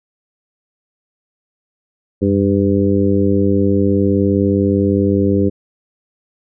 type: harmonic tone with a mistuned harmonic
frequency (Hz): 99.6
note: G2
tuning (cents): +28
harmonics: 1 / 2 / 3 / 4 / 5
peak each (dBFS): -18 / -16 / -17 / -18 / -21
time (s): 2.21-5.5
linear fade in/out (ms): 20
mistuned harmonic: 1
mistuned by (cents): -98
effects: none